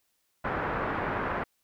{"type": "low-pass noise", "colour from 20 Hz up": "white", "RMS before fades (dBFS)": -31, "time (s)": [0.44, 1.44], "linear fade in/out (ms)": 10, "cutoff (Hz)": 1600, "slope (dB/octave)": 24, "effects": ["white hiss -74 dBFS RMS until 1.63 s"]}